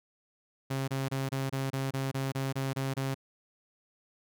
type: tone bursts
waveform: sawtooth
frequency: 134.8 Hz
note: C#3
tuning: 48 cents flat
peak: -26 dBFS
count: 12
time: 0.7-3.146 s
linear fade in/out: 10 ms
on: 180 ms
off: 26 ms
effects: none